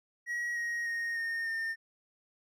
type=tone with pitch steps; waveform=triangle; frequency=1908 / 1883.9 / 1860.1 / 1836.6 / 1813.4 Hz; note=A#6 / A#6 / A#6 / A#6 / A#6; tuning=+40 / +18 / -4 / -26 / -48 cents; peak=-30 dBFS; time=0.26-1.76 s; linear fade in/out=50 ms; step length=300 ms; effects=none